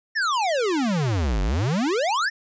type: exponential two-way sweep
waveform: square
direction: down then up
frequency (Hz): 1866 to 45.16 to 1866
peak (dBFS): -21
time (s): 0.15-2.3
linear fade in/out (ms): 20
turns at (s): 1.42
effects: resampled to 16000 Hz